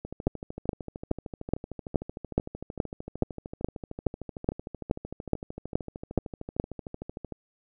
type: two click trains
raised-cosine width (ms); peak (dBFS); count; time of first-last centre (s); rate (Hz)
2; -9 / -23; 16 / 97; 0.27-6.599 / 0.05-7.323; 2.37 / 13.2
effects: none